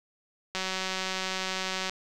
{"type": "click train", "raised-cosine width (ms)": 0.2, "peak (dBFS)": -14, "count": 254, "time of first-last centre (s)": [0.55, 1.896], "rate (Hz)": 188, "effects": []}